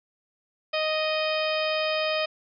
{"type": "harmonic tone", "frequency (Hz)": 622.3, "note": "D#5", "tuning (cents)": 0, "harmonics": [1, 2, 3, 4, 5, 6, 7, 8], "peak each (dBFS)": [-26, -33, -36, -31, -34, -38, -42, -36], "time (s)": [0.73, 2.26], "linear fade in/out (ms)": 10, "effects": []}